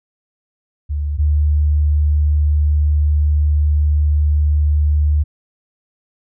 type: tone pair in turn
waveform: sine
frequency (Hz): 73.4 / 74.55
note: D2 / D2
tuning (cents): 0 / +27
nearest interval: unison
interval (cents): 27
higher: second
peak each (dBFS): -17 / -11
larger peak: second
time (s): 0.89-1.18 / 1.18-5.24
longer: second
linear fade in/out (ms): 20
effects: none